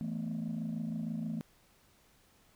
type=chord; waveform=sine; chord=E suspended fourth; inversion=none; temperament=equal with one note detuned; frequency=164.81 / 220.6 / 246.9 Hz; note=E3 / A3 / B3; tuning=0 / +5 / 0 cents; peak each=-37 / -35 / -40 dBFS; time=0.01-1.41 s; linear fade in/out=0 ms; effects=tanh soft clip ceiling -30 dBFS + pink hiss -66 dBFS RMS until 2.55 s